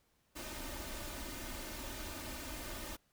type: noise with comb filter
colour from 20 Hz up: pink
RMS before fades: -44 dBFS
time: 0.35-2.97 s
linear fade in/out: 20 ms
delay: 3.3 ms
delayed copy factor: +0.65
effects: pink hiss -75 dBFS RMS until 3.12 s

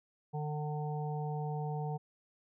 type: harmonic tone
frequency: 150 Hz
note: D3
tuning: 37 cents sharp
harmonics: 1 / 3 / 5 / 6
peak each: -35 / -43 / -42 / -47 dBFS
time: 0.33-1.98 s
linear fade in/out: 20 ms
effects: none

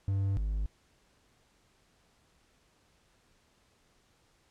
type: tone pair in turn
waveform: triangle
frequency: 98 / 51.81 Hz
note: G2 / G#1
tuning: 0 / -3 cents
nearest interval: major seventh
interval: 1103 cents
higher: first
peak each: -25 / -27 dBFS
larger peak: first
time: 0.08-0.37 / 0.37-0.66 s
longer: neither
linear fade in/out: 0 ms
effects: pink hiss -68 dBFS RMS until 4.5 s + low-pass 9000 Hz 12 dB/octave

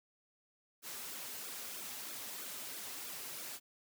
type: noise with flanger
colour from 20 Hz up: white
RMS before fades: -45 dBFS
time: 0.82-3.6 s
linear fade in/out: 50 ms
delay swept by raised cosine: 1 to 6.3 ms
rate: 3.1 Hz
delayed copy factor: -0.85
effects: high-pass 150 Hz 12 dB/octave

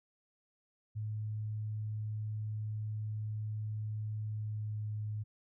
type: tone with pitch glide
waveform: sine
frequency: 107.3 to 106.37 Hz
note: A2 to G#2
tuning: -43 to +42 cents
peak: -35 dBFS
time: 0.95-5.24 s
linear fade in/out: 20 ms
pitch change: -15 cents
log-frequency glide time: 4.25-4.84 s
effects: none

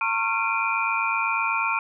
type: tone cluster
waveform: sine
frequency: 909 / 1090 / 1371 / 2361 / 2469 Hz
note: A#5 / C#6 / F6 / D7 / D#7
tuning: -44 / -29 / -32 / +9 / -14 cents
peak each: -28 dBFS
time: 0.01-1.79 s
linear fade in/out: 2 ms
effects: none

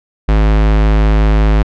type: tone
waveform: square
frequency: 52.7 Hz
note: G#1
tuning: 26 cents sharp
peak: -8 dBFS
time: 0.28-1.63 s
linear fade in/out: 10 ms
effects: low-pass 3000 Hz 12 dB/octave

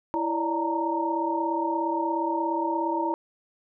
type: tone cluster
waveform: sine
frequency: 331.5 / 570 / 599 / 895 / 932 Hz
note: E4 / C#5 / D5 / A5 / A#5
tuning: +10 / +48 / +34 / +29 / -1 cents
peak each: -28 / -35 / -36 / -34 / -27 dBFS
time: 0.14-3.14 s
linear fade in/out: 0 ms
effects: none

